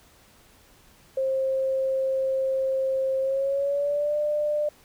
sine tone with pitch glide, 531 to 596 Hz, C5 to D5, +25 to +25 cents, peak -22 dBFS, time 1.17-4.69 s, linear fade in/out 5 ms, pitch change +200 cents, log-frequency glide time 3.2-4.16 s, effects pink hiss -56 dBFS RMS until 4.84 s

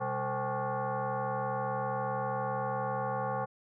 sine tone with frequency modulation, 126.3 Hz, B2, 39 cents sharp, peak -30 dBFS, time 0-3.46 s, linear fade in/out 20 ms, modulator 325 Hz, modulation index 3.3, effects none

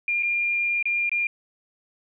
sine tone with dropouts, 2403 Hz, D7, 39 cents sharp, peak -21 dBFS, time 0.08-1.27 s, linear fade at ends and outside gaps 2 ms, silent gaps 0.226-0.231 / 0.827-0.855 / 1.094-1.116 s, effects none

